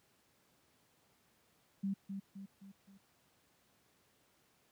sine tone with echo, 196 Hz, G3, in tune, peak -33 dBFS, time 1.83-1.94 s, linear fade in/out 10 ms, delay 260 ms, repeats 4, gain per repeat -6 dB, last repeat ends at 2.98 s, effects pink hiss -72 dBFS RMS until 4.71 s + high-pass 100 Hz 12 dB/octave

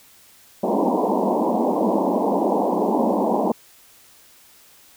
pink band-pass noise, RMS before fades -20 dBFS, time 0.63-3.52 s, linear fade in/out 5 ms, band 190 to 1000 Hz, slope 96 dB/octave, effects white hiss -51 dBFS RMS until 4.96 s

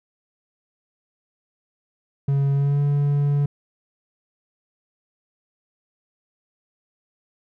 triangle tone with pitch glide, 139.2 to 143.53 Hz, C#3 to D3, +8 to -39 cents, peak -15 dBFS, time 2.28-3.46 s, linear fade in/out 5 ms, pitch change +53 cents, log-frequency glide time 2.53-2.8 s, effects none

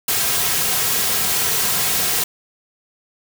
white noise with comb filter, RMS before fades -19 dBFS, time 0.08-2.24 s, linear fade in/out 5 ms, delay 3.4 ms, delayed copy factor -0.5, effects none

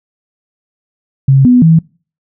sine tone with pitch steps, 135.3 / 247.6 / 162.6 Hz, C#3 / B3 / E3, -42 / +5 / -23 cents, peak -3 dBFS, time 1.28-1.79 s, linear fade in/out 5 ms, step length 170 ms, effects noise-tail reverb RT60 0.4 s tail -25 dB re dry

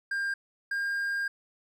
triangle tone pair in turn, 1600 / 1608.8 Hz, G6 / G6, +35 / +44 cents, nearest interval unison, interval 9 cents, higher second, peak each -26 dBFS, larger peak neither, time 0.11-0.34 / 0.71-1.28 s, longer second, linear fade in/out 5 ms, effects none

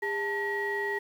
sine tone cluster, 405.2 / 884 / 1907 Hz, G#4 / A5 / A#6, -43 / +8 / +39 cents, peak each -31 / -35 / -30 dBFS, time 0.02-0.99 s, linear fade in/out 10 ms, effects tanh soft clip ceiling -22 dBFS + 9-bit

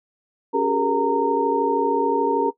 sine tone cluster, 280.3 / 381.3 / 414.5 / 466.7 / 922 Hz, C#4 / G4 / G#4 / A#4 / A#5, +19 / -48 / -3 / +2 / -19 cents, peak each -25 / -26 / -24 / -23 / -22 dBFS, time 0.53-2.51 s, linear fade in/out 20 ms, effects noise-tail reverb RT60 0.1 s tail -17 dB re dry

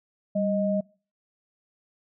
sine tone pair together, 196.18 / 622.3 Hz, G3 / D#5, +2 / 0 cents, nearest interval octave + minor sixth, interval 1998 cents, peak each -25 dBFS, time 0.35-0.81 s, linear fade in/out 10 ms, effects noise-tail reverb RT60 0.4 s tail -25 dB re dry

